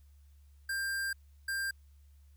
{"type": "tone bursts at uneven times", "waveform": "square", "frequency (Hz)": 1590, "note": "G6", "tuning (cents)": 24, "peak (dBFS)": -33, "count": 2, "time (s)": [[0.69, 1.13], [1.48, 1.71]], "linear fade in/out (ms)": 5, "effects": ["added 71 Hz sine -56 dBFS peak until 2.36 s", "white hiss -75 dBFS RMS until 2.36 s"]}